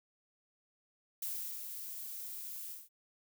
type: noise with ADSR envelope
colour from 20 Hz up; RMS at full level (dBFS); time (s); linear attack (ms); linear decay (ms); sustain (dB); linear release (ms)
violet; -38; 1.22-2.89; 4; 370; -6; 200
effects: none